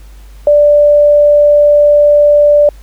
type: tone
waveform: sine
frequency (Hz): 587.3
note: D5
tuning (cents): 0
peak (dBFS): -3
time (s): 0.47-2.69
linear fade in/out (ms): 2
effects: added 50 Hz sine -31 dBFS peak until 2.82 s + pink hiss -46 dBFS RMS until 2.82 s